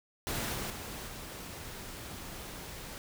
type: noise with level steps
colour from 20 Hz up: pink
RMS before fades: -35 / -37 / -42 / -44 dBFS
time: 0.27-2.98 s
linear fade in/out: 0 ms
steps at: 0.54 / 0.7 / 1.07 s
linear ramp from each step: 2 ms
effects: none